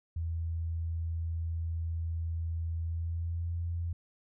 sine tone with pitch glide, 82.6 to 85.07 Hz, E2 to F2, +4 to -45 cents, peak -31 dBFS, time 0.16-3.93 s, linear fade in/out 5 ms, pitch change +51 cents, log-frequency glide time 2.82-3.54 s, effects none

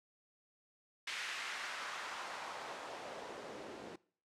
white noise with band-pass filter sweep, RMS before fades -45 dBFS, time 1.07-3.96 s, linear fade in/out 5 ms, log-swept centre 2200 to 330 Hz, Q 1.3, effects noise-tail reverb RT60 0.5 s tail -22 dB re dry + low-pass 8000 Hz 12 dB/octave

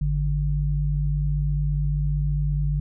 sine tone pair together, 51.91 / 146.83 Hz, G#1 / D3, 0 / 0 cents, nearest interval octave + tritone, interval 1800 cents, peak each -23 dBFS, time 0.01-2.8 s, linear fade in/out 5 ms, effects none

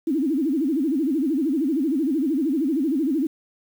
sine tone with vibrato, 291.9 Hz, D4, 10 cents flat, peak -19 dBFS, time 0.07-3.27 s, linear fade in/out 5 ms, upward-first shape sine, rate 13 Hz, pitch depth 240 cents each way, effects 8-bit

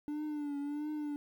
triangle tone with vibrato, 293.7 Hz, D4, in tune, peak -33 dBFS, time 0.08-1.16 s, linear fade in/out 0 ms, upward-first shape triangle, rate 1.5 Hz, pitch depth 68 cents each way, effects 11-bit

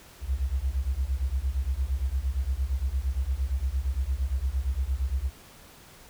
sine beating tone pair, 61.74 / 70.44 Hz, B1 / C#2, 0 / +28 cents, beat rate 8.7 Hz, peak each -28 dBFS, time 0.21-5.31 s, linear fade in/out 50 ms, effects pink hiss -51 dBFS RMS until 6.09 s

